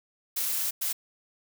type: noise bursts at uneven times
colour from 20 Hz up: blue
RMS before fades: -29 dBFS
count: 2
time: 0.36-0.71 / 0.81-0.93 s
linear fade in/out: 10 ms
effects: none